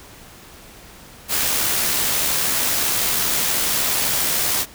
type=noise with amplitude modulation; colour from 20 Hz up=white; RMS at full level=-19 dBFS; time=1.28-4.66 s; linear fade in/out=50 ms; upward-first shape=sine; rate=72.6 Hz; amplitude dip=25%; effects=pink hiss -43 dBFS RMS until 4.74 s